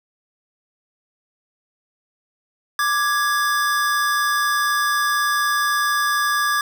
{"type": "tone pair together", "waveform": "square", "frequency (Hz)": [1178.7, 1667], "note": ["D6", "G#6"], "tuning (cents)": [6, 6], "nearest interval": "tritone", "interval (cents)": 600, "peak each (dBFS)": -21, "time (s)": [2.79, 6.61], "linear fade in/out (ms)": 2, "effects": []}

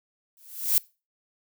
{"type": "noise with exponential growth", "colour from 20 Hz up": "violet", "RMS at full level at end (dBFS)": -18, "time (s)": [0.37, 0.78], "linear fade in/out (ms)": 1, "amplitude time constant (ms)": 88, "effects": ["noise-tail reverb RT60 0.3 s tail -23 dB re dry"]}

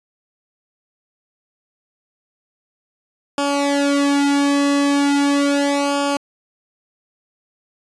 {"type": "tone with flanger", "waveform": "sawtooth", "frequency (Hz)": 283.4, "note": "C#4", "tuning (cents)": 38, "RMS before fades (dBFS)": -17, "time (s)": [3.38, 6.17], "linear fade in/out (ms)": 2, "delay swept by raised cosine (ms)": [0.5, 2.2], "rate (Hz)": 0.38, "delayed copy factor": -0.95, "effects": ["resampled to 22050 Hz"]}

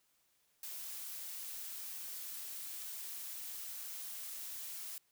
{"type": "noise", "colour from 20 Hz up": "blue", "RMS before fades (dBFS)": -45, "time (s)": [0.63, 4.98], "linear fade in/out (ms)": 2, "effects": ["white hiss -75 dBFS RMS until 5.11 s"]}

